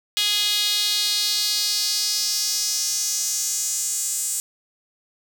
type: tone with high-pass filter sweep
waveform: sawtooth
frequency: 415.3 Hz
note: G#4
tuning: in tune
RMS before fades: -23 dBFS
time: 0.17-4.4 s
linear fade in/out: 0 ms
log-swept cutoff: 3400 to 7800 Hz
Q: 3.4
effects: none